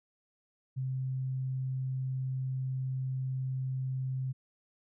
sine tone, 130.81 Hz, C3, in tune, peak -31 dBFS, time 0.76-4.33 s, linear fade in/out 20 ms, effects none

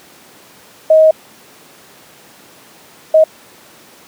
sine tone bursts at uneven times, 631 Hz, D#5, 24 cents sharp, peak -4 dBFS, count 2, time 0.9-1.11 / 3.14-3.24 s, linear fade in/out 5 ms, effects pink hiss -42 dBFS RMS until 4.07 s + high-pass 200 Hz 12 dB/octave

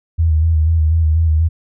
sine tone with vibrato, 80 Hz, D#2, 49 cents sharp, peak -10 dBFS, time 0.18-1.49 s, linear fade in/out 20 ms, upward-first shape square, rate 4.1 Hz, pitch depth 42 cents each way, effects none

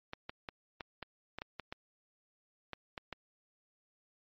clicks, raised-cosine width 0.3 ms, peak -24 dBFS, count 12, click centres 0.134 / 0.295 / 0.488 / 0.808 / 1.027 / 1.386 / 1.419 / 1.597 / 1.725 / 2.733 / 2.978 / 3.127 s, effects low-pass 5000 Hz 12 dB/octave + MP3 32 kbps

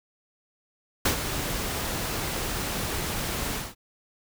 pink noise with ADSR envelope, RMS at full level -21 dBFS, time 1.05-3.75 s, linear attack 6 ms, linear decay 94 ms, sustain -9 dB, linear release 200 ms, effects none

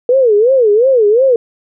sine tone with vibrato, 470 Hz, A#4, 14 cents sharp, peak -6 dBFS, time 0.09-1.36 s, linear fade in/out 2 ms, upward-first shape sine, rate 2.8 Hz, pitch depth 240 cents each way, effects none

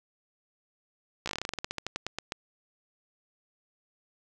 slowing click train, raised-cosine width 0.2 ms, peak -15 dBFS, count 20, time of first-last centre 1.26-2.321 s, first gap 15 ms, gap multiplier 1.13, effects none

